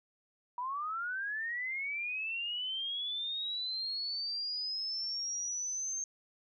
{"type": "linear sweep", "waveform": "sine", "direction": "up", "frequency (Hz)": [960, 6390], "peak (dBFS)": -34, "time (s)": [0.58, 6.04], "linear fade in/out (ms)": 2, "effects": []}